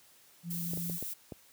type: tone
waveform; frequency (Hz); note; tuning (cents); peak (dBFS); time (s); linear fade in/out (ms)
sine; 171; F3; -36; -36; 0.43-0.99; 50
type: noise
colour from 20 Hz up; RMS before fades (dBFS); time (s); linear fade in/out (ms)
violet; -39; 0.5-1.14; 10
type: clicks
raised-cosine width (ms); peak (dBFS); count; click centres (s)
2; -27; 5; 0.735 / 0.774 / 0.898 / 1.026 / 1.322
effects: white hiss -61 dBFS RMS until 1.52 s + high-pass 60 Hz 12 dB/octave